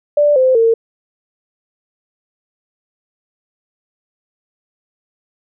sine tone with pitch steps, 587.3 / 517.2 / 455.5 Hz, D5 / C5 / A#4, 0 / -20 / -40 cents, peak -8 dBFS, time 0.17-0.74 s, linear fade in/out 5 ms, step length 190 ms, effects none

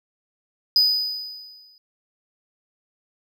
triangle tone with exponential decay, 4978 Hz, D#8, in tune, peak -11 dBFS, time 0.76-1.78 s, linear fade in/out 1 ms, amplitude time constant 220 ms, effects none

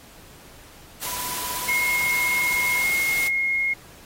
white noise, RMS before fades -30 dBFS, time 1.01-3.29 s, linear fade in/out 20 ms
triangle tone with tremolo, 990 Hz, B5, 4 cents sharp, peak -28 dBFS, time 1.06-2.83 s, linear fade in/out 10 ms, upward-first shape triangle, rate 16 Hz, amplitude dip 80%
sine tone, 2151 Hz, C7, 47 cents sharp, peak -20 dBFS, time 1.68-3.74 s, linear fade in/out 10 ms
effects pink hiss -48 dBFS RMS until 4.05 s + AAC 48 kbps

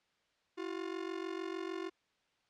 45% pulse ring-modulated tone, 355.5 Hz, F4, 31 cents sharp, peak -35 dBFS, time 0.57-1.9 s, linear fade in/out 20 ms, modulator 23.3 Hz, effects white hiss -75 dBFS RMS until 2.49 s + low-pass 4000 Hz 12 dB/octave

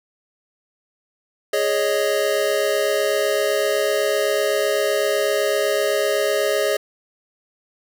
square chord, Ab suspended fourth, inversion none, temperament equal, 415.3 / 554.4 / 622.3 Hz, Ab4 / Db5 / Eb5, 0 / 0 / 0 cents, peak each -23 dBFS, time 1.53-6.77 s, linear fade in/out 5 ms, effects none

